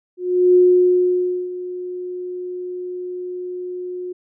sine tone with ADSR envelope, 361.2 Hz, F#4, 42 cents flat, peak -8 dBFS, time 0.17-4.13 s, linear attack 380 ms, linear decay 940 ms, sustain -17 dB, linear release 11 ms, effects none

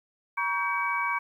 sine tone cluster, 950 / 1125 / 1569 / 2273 Hz, A#5 / C#6 / G6 / C#7, +33 / +25 / +1 / +43 cents, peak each -31 / -30 / -33 / -30 dBFS, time 0.37-1.19 s, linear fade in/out 10 ms, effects 10-bit

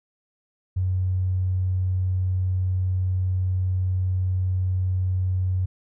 triangle tone with tanh clipping, 92.5 Hz, F#2, in tune, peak -20 dBFS, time 0.76-5.66 s, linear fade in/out 10 ms, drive 3 dB, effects none

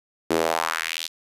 sawtooth tone with high-pass filter sweep, 81.6 Hz, E2, 17 cents flat, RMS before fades -25 dBFS, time 0.3-1.08 s, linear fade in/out 10 ms, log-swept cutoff 330 to 4100 Hz, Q 2.2, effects resampled to 32000 Hz + 8-bit

